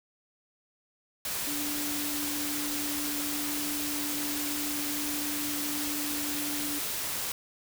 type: tone in noise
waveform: sine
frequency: 293.5 Hz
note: D4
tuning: 1 cent flat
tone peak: -35 dBFS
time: 1.47-6.79 s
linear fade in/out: 2 ms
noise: white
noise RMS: -33 dBFS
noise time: 1.25-7.32 s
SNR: -5 dB
effects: none